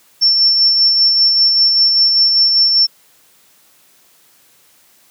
sine tone with tremolo, 5410 Hz, E8, 44 cents sharp, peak -7 dBFS, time 0.21-2.87 s, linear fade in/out 20 ms, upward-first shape sine, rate 5.1 Hz, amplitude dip 35%, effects white hiss -51 dBFS RMS until 5.1 s + high-pass 100 Hz 12 dB/octave

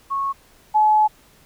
sine tone pair in turn, 1100 / 855.5 Hz, C#6 / A5, -14 / -49 cents, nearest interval major third, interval 435 cents, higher first, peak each -20 / -12 dBFS, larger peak second, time 0.1-0.33 / 0.74-1.08 s, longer second, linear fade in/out 20 ms, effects pink hiss -53 dBFS RMS until 1.45 s

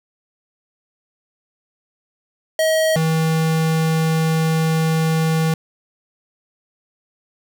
square tone pair in turn, 636 / 160.48 Hz, D#5 / E3, +38 / -46 cents, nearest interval 2 octaves, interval 2384 cents, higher first, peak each -15 / -16 dBFS, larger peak first, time 2.59-2.96 / 2.96-5.54 s, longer second, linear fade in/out 2 ms, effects none

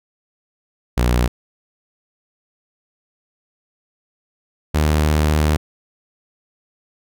sawtooth tone pair in turn, 60.5 / 76.23 Hz, B1 / D#2, -35 / -35 cents, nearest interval major third, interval 400 cents, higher second, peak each -10 dBFS, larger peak neither, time 0.97-1.28 / 4.74-5.57 s, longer second, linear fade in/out 10 ms, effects none

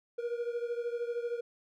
triangle beating tone pair, 472 / 485 Hz, A#4 / B4, +22 / -31 cents, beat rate 13 Hz, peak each -32 / -36 dBFS, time 0.18-1.41 s, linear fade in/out 10 ms, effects none

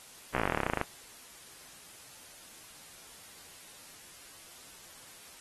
slowing click train, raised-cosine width 0.5 ms, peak -14 dBFS, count 19, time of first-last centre 0.35-0.814 s, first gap 15 ms, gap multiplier 1.06, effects white hiss -52 dBFS RMS until 5.4 s + AAC 32 kbps

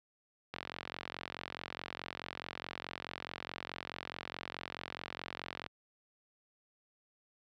click train, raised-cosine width 0.3 ms, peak -23 dBFS, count 230, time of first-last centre 0.54-5.663 s, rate 44.7 Hz, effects high-pass 80 Hz 12 dB/octave

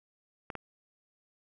clicks, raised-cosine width 0.5 ms, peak -23 dBFS, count 2, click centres 0.502 / 0.553 s, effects none

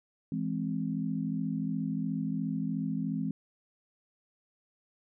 sine chord, E augmented, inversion none, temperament equal, 164.81 / 207.7 / 261.6 Hz, E3 / G#3 / B#3, 0 / 0 / 0 cents, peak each -34 dBFS, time 0.32-3.31 s, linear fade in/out 2 ms, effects none

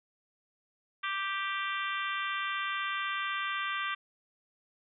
harmonic tone, 392 Hz, G4, in tune, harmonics 3 / 4 / 5 / 6 / 7 / 8 / 9, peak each -35 / -37 / -39 / -41 / -42 / -43 / -44 dBFS, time 1.03-3.95 s, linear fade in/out 10 ms, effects none

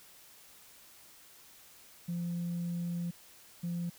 sine tone bursts at uneven times, 172.7 Hz, F3, 19 cents flat, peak -31 dBFS, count 2, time 2.08-3.11 / 3.63-3.9 s, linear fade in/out 10 ms, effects tanh soft clip ceiling -30 dBFS + white hiss -57 dBFS RMS until 3.98 s

